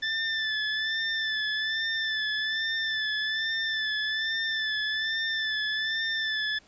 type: tone with vibrato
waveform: 25% pulse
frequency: 1760 Hz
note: A6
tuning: in tune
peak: -23 dBFS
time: 0.02-6.59 s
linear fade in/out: 10 ms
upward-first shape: sine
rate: 1.2 Hz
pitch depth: 38 cents each way
effects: pink hiss -58 dBFS RMS until 6.67 s + resampled to 16000 Hz